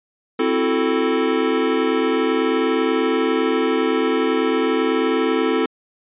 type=chord; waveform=square; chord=F# half-diminished seventh; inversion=second; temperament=equal; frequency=261.6 / 329.6 / 370 / 440 Hz; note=C4 / E4 / F#4 / A4; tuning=0 / 0 / 0 / 0 cents; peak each=-23 / -23 / -26 / -21 dBFS; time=0.39-5.66 s; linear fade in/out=5 ms; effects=resampled to 8000 Hz